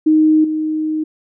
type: tone with level steps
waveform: sine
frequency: 311.1 Hz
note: D#4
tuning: in tune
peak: -8 / -16 dBFS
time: 0.06-1.04 s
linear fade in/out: 10 ms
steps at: 0.44 s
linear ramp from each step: 5 ms
effects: none